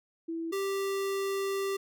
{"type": "tone pair in turn", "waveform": ["sine", "square"], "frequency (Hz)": [329.6, 392], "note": ["E4", "G4"], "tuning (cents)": [0, 0], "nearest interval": "minor third", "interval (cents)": 300, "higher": "second", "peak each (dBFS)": [-32, -30], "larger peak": "second", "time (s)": [[0.28, 0.52], [0.52, 1.77]], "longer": "second", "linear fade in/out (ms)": 10, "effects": []}